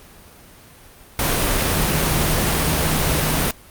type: tone in noise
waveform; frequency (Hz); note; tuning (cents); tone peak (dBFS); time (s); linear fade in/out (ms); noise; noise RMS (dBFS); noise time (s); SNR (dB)
sine; 155.56; D#3; 0; -25; 1.75-3.42; 2; pink; -19; 1.19-3.51; -9
effects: pink hiss -45 dBFS RMS until 3.7 s + Opus 32 kbps